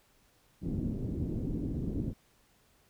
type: low-pass noise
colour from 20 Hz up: white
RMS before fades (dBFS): -34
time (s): 0.61-2.14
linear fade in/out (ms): 50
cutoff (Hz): 290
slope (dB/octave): 24
effects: pink hiss -67 dBFS RMS until 2.89 s